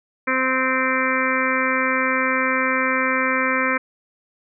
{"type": "harmonic tone", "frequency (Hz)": 260, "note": "C4", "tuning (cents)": -11, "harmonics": [1, 2, 4, 5, 6, 7, 8, 9], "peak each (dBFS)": [-26, -26, -26, -26, -26, -26, -26, -26], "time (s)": [0.27, 3.78], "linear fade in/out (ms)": 10, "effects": []}